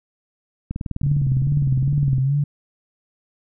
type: click train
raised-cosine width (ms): 5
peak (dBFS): -14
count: 30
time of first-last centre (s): 0.71-2.182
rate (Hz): 19.7
type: tone with vibrato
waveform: sine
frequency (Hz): 137.4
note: C#3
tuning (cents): -15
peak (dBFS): -16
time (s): 1.03-2.44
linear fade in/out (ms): 5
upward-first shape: sine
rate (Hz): 2.4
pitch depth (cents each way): 94
effects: none